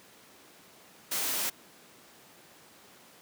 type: noise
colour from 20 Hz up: white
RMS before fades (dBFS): -31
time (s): 1.11-1.5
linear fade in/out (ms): 10
effects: pink hiss -55 dBFS RMS until 3.21 s + high-pass 200 Hz 12 dB/octave